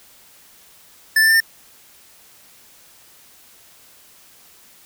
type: tone with pitch steps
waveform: square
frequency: 1758 / 1773.3 / 1788.7 / 1804.3 Hz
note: A6 / A6 / A6 / A6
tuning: -2 / +13 / +28 / +43 cents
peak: -12 dBFS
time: 1.16-1.404 s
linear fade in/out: 5 ms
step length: 61 ms
effects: white hiss -49 dBFS RMS until 4.85 s